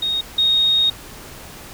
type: tone pair in turn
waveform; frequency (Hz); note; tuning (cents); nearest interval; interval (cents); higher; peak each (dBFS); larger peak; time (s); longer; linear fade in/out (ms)
sine; 3729 / 3729; A#7 / A#7; 0 / 0; unison; 0; neither; -18 / -13; second; 0.02-0.21 / 0.38-0.9; second; 5
effects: pink hiss -38 dBFS RMS until 1.73 s